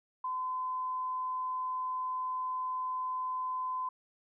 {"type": "tone", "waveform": "sine", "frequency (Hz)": 1021, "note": "C6", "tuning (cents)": -43, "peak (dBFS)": -32, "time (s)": [0.24, 3.89], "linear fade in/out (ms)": 5, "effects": []}